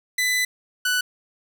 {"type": "tone pair in turn", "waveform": "sawtooth", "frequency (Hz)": [2000, 1487.1], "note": ["B6", "F#6"], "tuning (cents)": [21, 8], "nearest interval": "perfect fourth", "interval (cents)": 513, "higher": "first", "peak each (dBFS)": -16, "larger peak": "neither", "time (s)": [[0.18, 0.45], [0.85, 1.01]], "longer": "first", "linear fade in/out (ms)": 5, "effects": []}